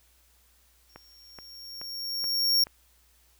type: tone with exponential growth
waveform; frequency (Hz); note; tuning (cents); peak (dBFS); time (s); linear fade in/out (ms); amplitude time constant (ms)
45% pulse; 5530; F8; -18; -19; 0.89-2.64; 5; 380
type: click train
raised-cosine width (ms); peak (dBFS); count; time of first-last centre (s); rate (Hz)
0.5; -28; 5; 0.96-2.669; 2.34
effects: added 60 Hz sine -64 dBFS peak until 3.39 s + white hiss -64 dBFS RMS until 3.39 s